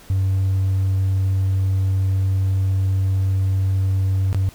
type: tone with dropouts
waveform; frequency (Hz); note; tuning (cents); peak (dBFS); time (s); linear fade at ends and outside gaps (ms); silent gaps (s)
triangle; 95.8; G2; -39; -13; 0.1-4.49; 0; 4.329-4.346
effects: tanh soft clip ceiling -11 dBFS + pink hiss -46 dBFS RMS until 4.54 s